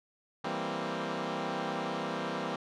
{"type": "chord", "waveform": "10% pulse", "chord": "C dominant seventh", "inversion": "first", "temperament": "equal", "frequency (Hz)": [164.81, 196, 233.1, 261.6], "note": ["E3", "G3", "Bb3", "C4"], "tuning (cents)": [0, 0, 0, 0], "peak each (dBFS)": -30, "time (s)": [0.44, 2.56], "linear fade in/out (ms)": 5, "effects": ["low-pass 4000 Hz 12 dB/octave"]}